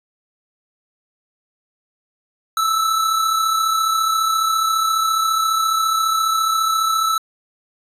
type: tone pair together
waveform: square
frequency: 1283.9 / 1318.5 Hz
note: E6 / E6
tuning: -46 / 0 cents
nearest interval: unison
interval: 46 cents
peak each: -26 / -17 dBFS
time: 2.57-7.18 s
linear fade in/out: 2 ms
effects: resampled to 32000 Hz